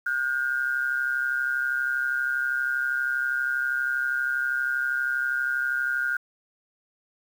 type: tone pair together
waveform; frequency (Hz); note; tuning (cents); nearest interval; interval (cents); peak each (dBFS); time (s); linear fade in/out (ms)
sine; 1435.5 / 1568; F6 / G6; +47 / 0; major second; 153; -25 / -28; 0.06-6.17; 5
effects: 8-bit